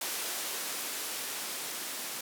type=noise with band-pass filter sweep; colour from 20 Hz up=violet; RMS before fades=-37 dBFS; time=0.01-2.21 s; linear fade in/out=5 ms; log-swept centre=330 to 220 Hz; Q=0.88; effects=none